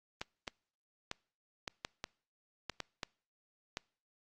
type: clicks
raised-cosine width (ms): 0.2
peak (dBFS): -20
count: 10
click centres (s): 0.215 / 0.478 / 1.114 / 1.678 / 1.849 / 2.041 / 2.697 / 2.803 / 3.032 / 3.771
effects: noise-tail reverb RT60 0.5 s tail -26 dB re dry + Opus 32 kbps